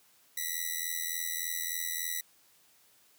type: ring-modulated tone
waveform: 5% pulse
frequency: 1962 Hz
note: B6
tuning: 12 cents flat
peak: -19 dBFS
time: 0.37-2.21 s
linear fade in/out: 5 ms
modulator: 41.7 Hz
effects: white hiss -64 dBFS RMS until 3.18 s + high-pass 80 Hz 12 dB/octave